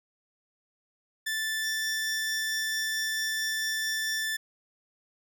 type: tone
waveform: sawtooth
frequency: 1760 Hz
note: A6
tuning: in tune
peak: -25 dBFS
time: 1.26-4.37 s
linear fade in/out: 10 ms
type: tone with tremolo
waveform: sine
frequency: 5570 Hz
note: F8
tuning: 5 cents flat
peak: -34 dBFS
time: 1.62-4.27 s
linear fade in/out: 50 ms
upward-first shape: sine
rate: 4.5 Hz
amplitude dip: 65%
effects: none